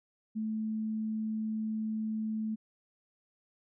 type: tone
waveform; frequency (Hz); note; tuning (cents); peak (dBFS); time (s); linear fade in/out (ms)
sine; 218.2; A3; -14; -31; 0.35-2.56; 20
effects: none